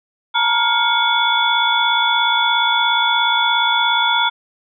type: tone cluster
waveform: sine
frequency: 890 / 947 / 1409 / 2221 / 3432 Hz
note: A5 / A#5 / F6 / C#7 / A7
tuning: +20 / +27 / +15 / +3 / -44 cents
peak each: -23 / -18 / -19 / -25 / -18 dBFS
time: 0.34-4.3 s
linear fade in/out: 20 ms
effects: none